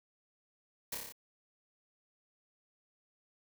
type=noise with echo; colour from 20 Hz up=white; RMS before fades=-38 dBFS; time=0.92-0.95 s; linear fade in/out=5 ms; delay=29 ms; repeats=6; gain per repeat=-2 dB; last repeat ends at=1.124 s; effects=none